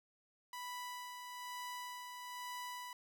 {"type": "tone with tremolo", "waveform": "sawtooth", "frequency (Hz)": 987.8, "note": "B5", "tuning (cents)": 0, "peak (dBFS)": -39, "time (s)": [0.53, 2.93], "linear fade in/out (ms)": 2, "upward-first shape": "sine", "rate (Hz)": 1.1, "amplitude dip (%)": 40, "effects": []}